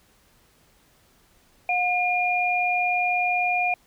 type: tone pair together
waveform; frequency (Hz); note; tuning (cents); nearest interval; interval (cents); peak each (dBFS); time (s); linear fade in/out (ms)
sine; 719 / 2418; F#5 / D7; -50 / +50; octave + major sixth; 2100; -23; 1.69-3.74; 2
effects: pink hiss -60 dBFS RMS until 3.86 s